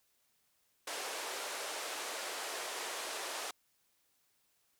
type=band-pass noise; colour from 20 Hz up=pink; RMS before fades=-41 dBFS; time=0.87-3.51 s; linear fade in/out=5 ms; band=430 to 11000 Hz; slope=24 dB/octave; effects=white hiss -75 dBFS RMS until 4.79 s